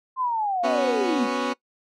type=linear sweep; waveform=sine; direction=down; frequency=1057 to 198.6 Hz; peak=-22 dBFS; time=0.16-1.28 s; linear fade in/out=50 ms
type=chord; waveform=15% pulse; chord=B suspended second; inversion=none; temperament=equal; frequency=246.9 / 277.2 / 370 Hz; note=B3 / C#4 / F#4; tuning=0 / 0 / 0 cents; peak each=-20 / -21 / -24 dBFS; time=0.63-1.54 s; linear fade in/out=20 ms
effects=noise-tail reverb RT60 0.1 s tail -21 dB re dry + low-pass 5000 Hz 12 dB/octave